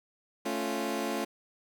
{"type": "chord", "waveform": "20% pulse", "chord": "A augmented", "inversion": "none", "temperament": "equal", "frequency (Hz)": [220, 277.2, 349.2], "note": ["A3", "C#4", "E#4"], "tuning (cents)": [0, 0, 0], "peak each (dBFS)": -30, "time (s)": [0.45, 1.25], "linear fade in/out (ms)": 10, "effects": []}